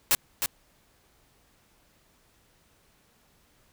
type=noise with echo; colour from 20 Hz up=white; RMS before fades=-21 dBFS; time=0.11-0.15 s; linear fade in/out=0 ms; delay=310 ms; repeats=1; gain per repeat=-6 dB; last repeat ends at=0.46 s; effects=pink hiss -64 dBFS RMS until 3.72 s